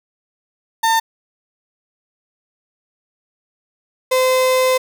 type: tone pair in turn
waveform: 35% pulse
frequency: 902 / 514.7 Hz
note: A5 / C5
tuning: +43 / -29 cents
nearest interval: minor seventh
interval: 972 cents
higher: first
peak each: -11 dBFS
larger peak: neither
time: 0.83-1 / 4.11-4.78 s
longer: second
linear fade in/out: 10 ms
effects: none